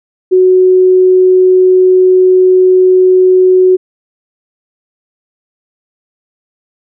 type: tone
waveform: sine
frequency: 370 Hz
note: F#4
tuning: in tune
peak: -3 dBFS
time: 0.31-3.77 s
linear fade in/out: 20 ms
effects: none